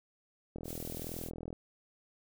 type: click train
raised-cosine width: 2 ms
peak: -28 dBFS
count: 41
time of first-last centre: 0.56-1.529 s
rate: 41.3 Hz
type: noise with tremolo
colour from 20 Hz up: blue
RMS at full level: -44 dBFS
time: 0.64-1.31 s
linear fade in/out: 50 ms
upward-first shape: triangle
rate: 19 Hz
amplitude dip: 35%
effects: none